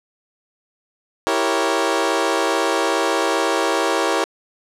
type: chord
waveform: 20% pulse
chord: E diminished seventh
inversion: none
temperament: equal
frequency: 329.6 / 392 / 466.2 / 554.4 Hz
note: E4 / G4 / Bb4 / Db5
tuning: 0 / 0 / 0 / 0 cents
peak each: -18 dBFS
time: 1.27-4.24 s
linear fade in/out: 0 ms
effects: low-pass 9000 Hz 12 dB/octave